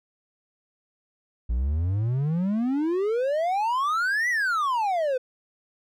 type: exponential two-way sweep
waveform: triangle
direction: up then down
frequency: 55.5 to 2008 to 494.8 Hz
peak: -20 dBFS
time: 1.49-5.18 s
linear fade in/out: 10 ms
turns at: 4.29 s
effects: none